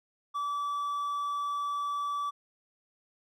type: tone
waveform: triangle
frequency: 1154 Hz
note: D6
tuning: 31 cents flat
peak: -28 dBFS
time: 0.34-2.31 s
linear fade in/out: 20 ms
effects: none